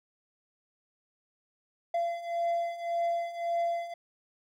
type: beating tone pair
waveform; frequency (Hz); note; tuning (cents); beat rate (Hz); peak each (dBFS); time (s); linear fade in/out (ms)
triangle; 682 / 683.8; F5 / F5; -41 / -37; 1.8; -32 / -28; 1.94-3.94; 5
effects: none